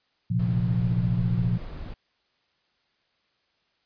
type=chord; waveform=sine; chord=Bb suspended second; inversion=none; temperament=just; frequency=116.54 / 131.11 / 174.81 Hz; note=Bb2 / C3 / F3; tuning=0 / +4 / +2 cents; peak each=-24 / -29 / -26 dBFS; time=0.3-1.58 s; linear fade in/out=10 ms
type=noise; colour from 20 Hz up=brown; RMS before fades=-36 dBFS; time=0.39-1.94 s; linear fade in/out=5 ms
effects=white hiss -70 dBFS RMS until 3.85 s + resampled to 11025 Hz